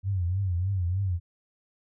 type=tone with vibrato; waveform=sine; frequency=92.5 Hz; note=F#2; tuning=in tune; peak=-24 dBFS; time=0.03-1.2 s; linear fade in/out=50 ms; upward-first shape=triangle; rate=3.3 Hz; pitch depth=150 cents each way; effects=none